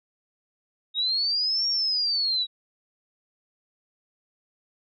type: linear two-way sweep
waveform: sine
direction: up then down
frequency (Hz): 3729 to 5588 to 3833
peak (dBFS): -22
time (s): 0.94-2.47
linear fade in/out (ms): 50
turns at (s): 1.68
effects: none